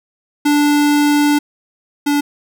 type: tone pair in turn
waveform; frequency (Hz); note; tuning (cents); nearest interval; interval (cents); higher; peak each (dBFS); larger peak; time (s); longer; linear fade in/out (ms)
square; 292.8 / 289.4; D4 / D4; -5 / -25; unison; 20; first; -11 / -13; first; 0.45-1.39 / 2.06-2.21; first; 10
effects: none